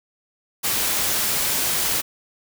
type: noise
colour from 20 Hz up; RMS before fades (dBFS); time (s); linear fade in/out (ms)
white; -22; 0.63-2.02; 20
effects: none